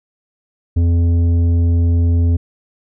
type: tone with tanh clipping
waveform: triangle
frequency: 85.1 Hz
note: F2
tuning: 44 cents flat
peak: -12 dBFS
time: 0.76-2.37 s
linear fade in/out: 10 ms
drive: 13 dB
effects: none